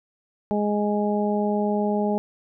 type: harmonic tone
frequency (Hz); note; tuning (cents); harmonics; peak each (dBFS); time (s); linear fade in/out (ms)
207.7; G#3; 0; 1 / 2 / 3 / 4; -23 / -26 / -28 / -29; 0.51-2.18; 0
effects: none